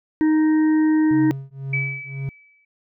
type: harmonic tone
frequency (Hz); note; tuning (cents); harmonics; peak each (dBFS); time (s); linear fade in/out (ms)
311.1; D#4; 0; 1 / 3 / 5 / 6; -14 / -33 / -39 / -34; 0.21-1.31; 0
type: tone with tremolo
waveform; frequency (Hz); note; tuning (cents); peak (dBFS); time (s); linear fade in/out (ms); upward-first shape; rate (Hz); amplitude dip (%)
triangle; 136; C#3; -33; -20; 1.11-2.29; 0; triangle; 1.9; 100
type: tone with exponential decay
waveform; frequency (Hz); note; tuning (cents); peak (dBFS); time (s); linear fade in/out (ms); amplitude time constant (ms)
sine; 2297; D7; -39; -19; 1.73-2.65; 5; 200
effects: none